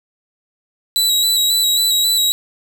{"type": "tone with vibrato", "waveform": "sawtooth", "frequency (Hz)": 3909, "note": "B7", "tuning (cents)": -19, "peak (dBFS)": -10, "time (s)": [0.96, 2.32], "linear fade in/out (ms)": 0, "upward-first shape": "square", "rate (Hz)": 3.7, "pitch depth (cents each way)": 30, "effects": []}